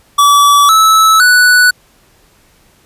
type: tone with pitch steps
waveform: square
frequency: 1149 / 1304.7 / 1481.5 Hz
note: D6 / E6 / F#6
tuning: -38 / -18 / +2 cents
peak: -5 dBFS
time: 0.18-1.71 s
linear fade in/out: 10 ms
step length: 510 ms
effects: pink hiss -49 dBFS RMS until 2.85 s + resampled to 32000 Hz